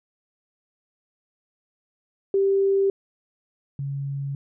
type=tone pair in turn; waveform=sine; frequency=392 / 139.23 Hz; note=G4 / C#3; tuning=0 / +8 cents; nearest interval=octave + tritone; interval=1792 cents; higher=first; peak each=-17 / -26 dBFS; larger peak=first; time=2.34-2.9 / 3.79-4.35 s; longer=neither; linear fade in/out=2 ms; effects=none